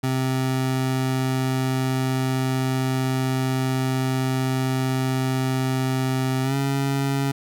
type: tone with pitch glide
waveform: 25% pulse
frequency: 130.81 to 137.63 Hz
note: C3 to C#3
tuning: 0 to -12 cents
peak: -17 dBFS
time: 0.03-7.32 s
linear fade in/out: 10 ms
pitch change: +88 cents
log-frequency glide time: 6.43-6.55 s
effects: none